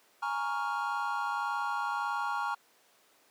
triangle chord, Bb minor seventh, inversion third, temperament equal, 830.6 / 932.3 / 1108.7 / 1396.9 Hz, Ab5 / Bb5 / Db6 / F6, 0 / 0 / 0 / 0 cents, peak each -34 dBFS, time 0.22-2.55 s, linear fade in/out 10 ms, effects pink hiss -64 dBFS RMS until 3.3 s + high-pass 400 Hz 12 dB/octave

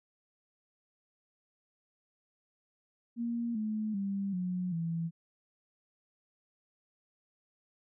sine tone with pitch steps, 234.9 / 215.4 / 197.53 / 181.13 / 166.1 Hz, A#3 / A3 / G3 / F#3 / E3, +13 / -37 / +13 / -37 / +13 cents, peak -31 dBFS, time 3.16-5.11 s, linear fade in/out 50 ms, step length 390 ms, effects none

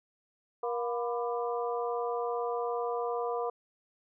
harmonic tone with a mistuned harmonic, 237.5 Hz, A#3, 33 cents sharp, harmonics 2 / 3 / 4 / 5, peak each -32 / -36 / -38 / -40 dBFS, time 0.63-3.5 s, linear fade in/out 5 ms, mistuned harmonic 4, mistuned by +83 cents, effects none

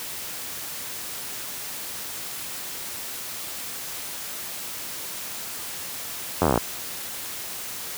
slowing click train, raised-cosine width 1 ms, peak -5 dBFS, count 12, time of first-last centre 6.42-6.576 s, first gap 11 ms, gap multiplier 1.05, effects white hiss -34 dBFS RMS until 7.97 s + high-pass 60 Hz 12 dB/octave

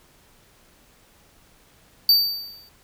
square tone with exponential decay, 4616 Hz, D8, 31 cents flat, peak -11 dBFS, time 2.09-2.69 s, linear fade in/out 2 ms, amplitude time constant 130 ms, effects pink hiss -56 dBFS RMS until 2.83 s

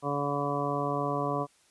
harmonic tone, 143.1 Hz, D3, 45 cents flat, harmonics 1 / 2 / 3 / 4 / 5 / 7 / 8, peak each -35 / -35 / -35 / -35 / -35 / -35 / -35 dBFS, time 0.02-1.47 s, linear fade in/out 50 ms, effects white hiss -64 dBFS RMS until 1.7 s + resampled to 24000 Hz

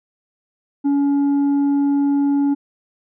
sine tone with tanh clipping, 282.5 Hz, C#4, 33 cents sharp, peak -15 dBFS, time 0.84-2.55 s, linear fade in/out 20 ms, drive 4 dB, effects none

